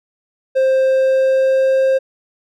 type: tone with pitch glide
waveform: triangle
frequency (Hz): 527 to 530.7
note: C5 to C5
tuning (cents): +12 to +24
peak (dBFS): -9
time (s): 0.55-1.99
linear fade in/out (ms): 20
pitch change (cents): +12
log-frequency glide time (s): 0.85-1.82
effects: none